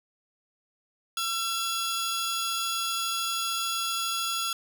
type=tone cluster; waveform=sawtooth; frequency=1353 / 3366 / 4858 Hz; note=E6 / G#7 / D#8; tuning=+45 / +23 / -42 cents; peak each=-27 / -28 / -34 dBFS; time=1.17-4.53 s; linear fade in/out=2 ms; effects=none